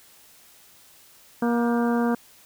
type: harmonic tone with a mistuned harmonic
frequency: 236.7 Hz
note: A#3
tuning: 27 cents sharp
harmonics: 1 / 2 / 3 / 4 / 5 / 6 / 7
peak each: -21 / -27 / -31 / -33 / -35 / -37 / -38 dBFS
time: 1.42-2.15 s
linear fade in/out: 5 ms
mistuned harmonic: 7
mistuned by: -82 cents
effects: white hiss -53 dBFS RMS until 2.45 s